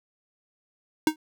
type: tone with exponential decay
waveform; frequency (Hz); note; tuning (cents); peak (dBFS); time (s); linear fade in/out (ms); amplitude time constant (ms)
square; 311.1; D#4; 0; -15; 1.07-1.16; 2; 18
effects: none